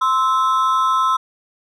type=ring-modulated tone; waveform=triangle; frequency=1174.7 Hz; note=D6; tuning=in tune; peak=-9 dBFS; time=0.01-1.17 s; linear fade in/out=10 ms; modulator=134 Hz; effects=none